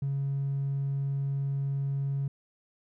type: tone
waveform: triangle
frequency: 138.5 Hz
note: C#3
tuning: 1 cent flat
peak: -24 dBFS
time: 0.02-2.28 s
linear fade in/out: 5 ms
effects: tanh soft clip ceiling -24 dBFS